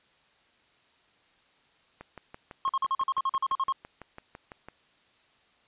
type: click train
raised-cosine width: 0.5 ms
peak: -27 dBFS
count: 17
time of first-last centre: 2.01-4.686 s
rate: 5.98 Hz
type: tone bursts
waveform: triangle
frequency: 1075 Hz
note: C6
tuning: 47 cents sharp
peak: -22 dBFS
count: 13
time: 2.65-3.724 s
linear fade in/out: 2 ms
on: 42 ms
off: 44 ms
effects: white hiss -64 dBFS RMS until 5.67 s + resampled to 8000 Hz